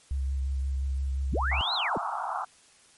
sine tone with vibrato, 67.5 Hz, C#2, 45 cents flat, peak -26 dBFS, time 0.11-1.61 s, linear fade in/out 0 ms, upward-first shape sine, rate 5.7 Hz, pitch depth 24 cents each way
sine linear two-way sweep, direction up then down, 61.74 to 4216 to 61.74 Hz, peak -27 dBFS, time 1.32-1.98 s, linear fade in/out 5 ms, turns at 1.74 s
pink band-pass noise, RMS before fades -32 dBFS, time 1.51-2.45 s, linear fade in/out 10 ms, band 690 to 1400 Hz, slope 96 dB/octave
effects white hiss -58 dBFS RMS until 2.97 s + MP3 48 kbps

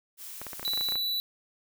blue noise, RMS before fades -42 dBFS, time 0.17-0.97 s, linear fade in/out 50 ms
clicks, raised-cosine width 0.5 ms, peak -24 dBFS, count 12, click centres 0.416 / 0.467 / 0.532 / 0.596 / 0.629 / 0.679 / 0.735 / 0.776 / 0.81 / 0.887 / 0.922 / 0.956 s
square tone, 3954 Hz, B7, 1 cent sharp, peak -28 dBFS, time 0.65-1.2 s, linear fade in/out 0 ms
effects none

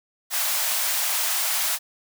white high-pass noise, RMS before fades -24 dBFS, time 0.3-1.79 s, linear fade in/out 50 ms, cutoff 590 Hz, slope 48 dB/octave, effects none

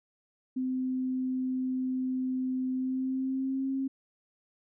sine tone with pitch glide, 257.6 to 268.1 Hz, C4 to C4, -27 to +42 cents, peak -28 dBFS, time 0.56-3.88 s, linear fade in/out 10 ms, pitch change +69 cents, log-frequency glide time 2.73-3.69 s, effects none

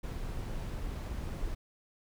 brown noise, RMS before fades -37 dBFS, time 0.03-1.55 s, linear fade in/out 10 ms, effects none

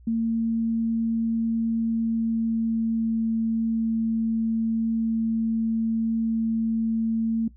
sine tone with pitch glide, 227.3 to 225.2 Hz, A#3 to A3, -43 to +40 cents, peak -21 dBFS, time 0.07-7.48 s, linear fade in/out 5 ms, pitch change -17 cents, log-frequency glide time 1.78-3.33 s, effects noise-tail reverb RT60 0.1 s tail -17 dB re dry + added 60 Hz sine -47 dBFS peak until 7.56 s

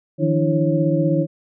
sine tone cluster, 155.5 / 171.3 / 295 / 331.5 / 546 Hz, D#3 / F3 / D4 / E4 / C#5, -1 / -33 / +8 / +10 / -26 cents, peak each -19 / -25 / -23 / -22 / -22 dBFS, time 0.18-1.27 s, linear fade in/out 50 ms, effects none

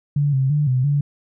sine tone with pitch steps, 144.5 / 133.3 / 148.2 / 127.9 / 143.9 Hz, D3 / C3 / D3 / C3 / D3, -28 / +33 / +16 / -39 / -35 cents, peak -15 dBFS, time 0.16-1.01 s, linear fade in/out 5 ms, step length 170 ms, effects none

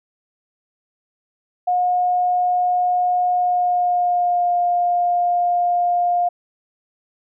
sine tone with pitch glide, 720 to 705.6 Hz, F#5 to F5, -47 to +18 cents, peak -15 dBFS, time 1.67-6.29 s, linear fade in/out 10 ms, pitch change -35 cents, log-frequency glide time 3.32-4.54 s, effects none

